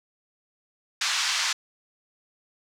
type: band-pass noise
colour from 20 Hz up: white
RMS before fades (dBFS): -26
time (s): 1.01-1.53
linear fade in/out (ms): 5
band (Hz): 1000 to 6100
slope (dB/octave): 24
effects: none